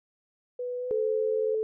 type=tone with pitch glide; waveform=sine; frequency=493.9 to 518.5 Hz; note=B4 to C5; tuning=0 to -16 cents; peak=-30 dBFS; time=0.59-1.55 s; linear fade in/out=5 ms; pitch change=+84 cents; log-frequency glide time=0.78-1.11 s
type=tone; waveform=sine; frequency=436.8 Hz; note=A4; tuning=13 cents flat; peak=-25 dBFS; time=0.91-1.63 s; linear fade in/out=0 ms
effects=none